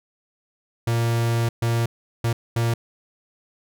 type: tone bursts at uneven times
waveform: 45% pulse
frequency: 116.54 Hz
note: A#2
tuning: in tune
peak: -19 dBFS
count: 4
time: 0.87-1.49 / 1.62-1.86 / 2.24-2.33 / 2.56-2.74 s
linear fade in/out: 5 ms
effects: none